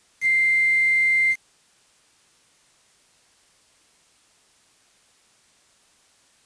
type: tone with quantisation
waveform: sine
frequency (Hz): 2093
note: C7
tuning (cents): 0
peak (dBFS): -16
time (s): 0.21-1.36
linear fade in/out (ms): 50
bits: 6
effects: white hiss -59 dBFS RMS until 6.45 s + resampled to 22050 Hz